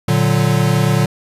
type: chord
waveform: square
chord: Bb augmented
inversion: none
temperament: equal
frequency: 116.54 / 146.83 / 185 Hz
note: Bb2 / D3 / F#3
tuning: 0 / 0 / 0 cents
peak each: -17 / -16 / -19 dBFS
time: 0.08-1.06 s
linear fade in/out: 5 ms
effects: resampled to 32000 Hz